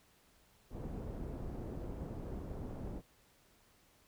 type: low-pass noise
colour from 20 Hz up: pink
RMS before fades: -43 dBFS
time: 0.7-3.02 s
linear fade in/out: 50 ms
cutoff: 500 Hz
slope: 12 dB/octave
effects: pink hiss -68 dBFS RMS until 4.07 s